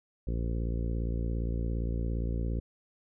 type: harmonic tone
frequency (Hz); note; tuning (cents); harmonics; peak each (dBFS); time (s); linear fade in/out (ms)
57.4; A#1; -26; 1 / 2 / 3 / 4 / 5 / 6 / 7 / 8 / 9; -30 / -36 / -40 / -42 / -44 / -46 / -47 / -48 / -49; 0.27-2.6; 5
effects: none